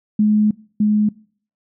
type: tone pair in turn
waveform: sine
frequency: 211.8 / 210.9 Hz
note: G#3 / G#3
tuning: +34 / +27 cents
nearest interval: unison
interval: 7 cents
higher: first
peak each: -11 / -12 dBFS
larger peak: first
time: 0.19-0.51 / 0.8-1.09 s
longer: first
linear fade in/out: 5 ms
effects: noise-tail reverb RT60 0.5 s tail -23 dB re dry